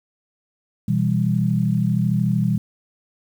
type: chord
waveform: sine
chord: E minor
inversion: second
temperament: just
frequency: 123.61 / 164.81 / 197.78 Hz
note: B2 / E3 / G3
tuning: +2 / 0 / +16 cents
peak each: -21 dBFS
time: 0.88-2.58 s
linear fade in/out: 5 ms
effects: 8-bit